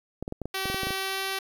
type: clicks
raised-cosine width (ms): 2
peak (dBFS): -19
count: 11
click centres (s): 0.226 / 0.279 / 0.324 / 0.417 / 0.456 / 0.656 / 0.7 / 0.745 / 0.833 / 0.87 / 0.906
type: tone with pitch glide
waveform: 5% pulse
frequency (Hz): 383.6 to 386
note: G4 to G4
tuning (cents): -37 to -27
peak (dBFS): -17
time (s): 0.54-1.39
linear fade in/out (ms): 5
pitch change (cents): +10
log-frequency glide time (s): 0.86-1.24
effects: 9-bit